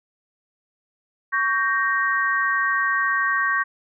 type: chord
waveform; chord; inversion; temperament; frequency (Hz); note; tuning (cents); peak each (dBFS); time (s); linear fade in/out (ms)
sine; G diminished; second; equal with one note detuned; 1121.6 / 1568 / 1864.7; Db6 / G6 / Bb6; +20 / 0 / 0; -23; 1.32-3.64; 20
effects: none